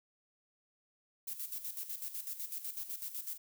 violet noise with tremolo, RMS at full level -40 dBFS, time 1.27-3.38 s, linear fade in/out 10 ms, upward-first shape square, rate 8 Hz, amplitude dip 65%, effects none

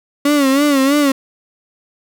35% pulse tone with vibrato, 280 Hz, C#4, 18 cents sharp, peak -9 dBFS, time 0.25-1.12 s, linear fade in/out 5 ms, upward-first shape sine, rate 3.1 Hz, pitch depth 95 cents each way, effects none

